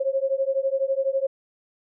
sine beating tone pair, 534 / 546 Hz, C5 / C#5, +35 / -26 cents, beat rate 12 Hz, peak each -24 dBFS, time 0-1.27 s, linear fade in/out 10 ms, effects none

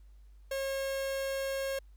45% pulse tone, 542 Hz, C#5, 39 cents flat, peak -32 dBFS, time 0.51-1.79 s, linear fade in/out 5 ms, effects added 50 Hz sine -52 dBFS peak until 1.96 s + pink hiss -75 dBFS RMS until 1.96 s

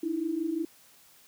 sine tone pair together, 303.8 / 329.6 Hz, D#4 / E4, -41 / 0 cents, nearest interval minor second, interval 141 cents, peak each -33 / -29 dBFS, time 0.03-0.65 s, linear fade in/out 5 ms, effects white hiss -58 dBFS RMS until 1.27 s + high-pass 60 Hz 12 dB/octave

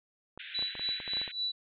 clicks, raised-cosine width 1 ms, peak -31 dBFS, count 12, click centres 0.376 / 0.591 / 0.625 / 0.753 / 0.795 / 0.89 / 1.002 / 1.078 / 1.135 / 1.17 / 1.215 / 1.278 s
white band-pass noise, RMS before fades -45 dBFS, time 0.39-1.32 s, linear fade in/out 10 ms, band 1500 to 3700 Hz, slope 96 dB/octave
sine tone with tremolo, 3951 Hz, B7, in tune, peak -29 dBFS, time 0.54-1.52 s, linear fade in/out 10 ms, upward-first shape sine, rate 3.6 Hz, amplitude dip 85%
effects none

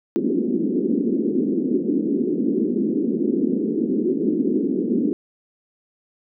pink band-pass noise, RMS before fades -21 dBFS, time 0.16-5.13 s, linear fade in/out 0 ms, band 210 to 390 Hz, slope 48 dB/octave, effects none

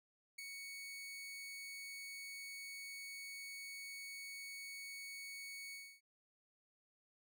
sawtooth tone with ADSR envelope, 2226 Hz, C#7, 7 cents sharp, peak -40 dBFS, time 0.38-6.01 s, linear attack 10 ms, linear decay 5 ms, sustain -4 dB, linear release 280 ms, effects none

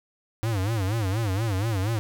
square tone with vibrato, 103.83 Hz, G#2, in tune, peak -24 dBFS, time 0.43-1.99 s, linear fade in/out 0 ms, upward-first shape sine, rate 4.2 Hz, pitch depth 200 cents each way, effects none

